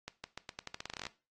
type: accelerating click train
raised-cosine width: 0.2 ms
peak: -23 dBFS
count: 17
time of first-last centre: 0.08-1.067 s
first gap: 160 ms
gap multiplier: 0.85
effects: noise-tail reverb RT60 0.3 s tail -17 dB re dry + AAC 32 kbps